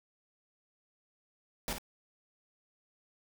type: noise with echo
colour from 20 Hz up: pink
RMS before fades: -35 dBFS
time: 1.68-1.73 s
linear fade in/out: 0 ms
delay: 53 ms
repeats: 1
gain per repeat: -7 dB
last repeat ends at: 1.783 s
effects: none